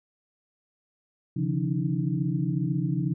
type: tone cluster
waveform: sine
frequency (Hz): 136.1 / 150.2 / 172.4 / 288.3 / 316.3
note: C#3 / D3 / F3 / D4 / D#4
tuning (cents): -31 / +39 / -22 / -32 / +29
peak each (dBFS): -28 / -32 / -28 / -35 / -34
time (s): 1.36-3.14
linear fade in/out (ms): 10
effects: none